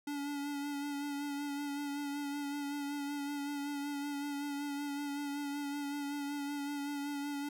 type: tone with vibrato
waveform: square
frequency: 286.2 Hz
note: D4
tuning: 45 cents flat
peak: -37 dBFS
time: 0.07-7.49 s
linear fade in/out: 5 ms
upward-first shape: sine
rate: 5.3 Hz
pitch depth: 26 cents each way
effects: none